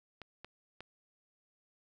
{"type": "clicks", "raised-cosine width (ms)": 0.3, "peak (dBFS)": -30, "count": 3, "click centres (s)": [0.217, 0.446, 0.806], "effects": []}